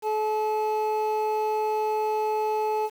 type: tone pair together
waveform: triangle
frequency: 429.8 / 861 Hz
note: A4 / A5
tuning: -41 / -38 cents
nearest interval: octave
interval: 1203 cents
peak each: -24 dBFS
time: 0.02-2.9 s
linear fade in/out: 50 ms
effects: 8-bit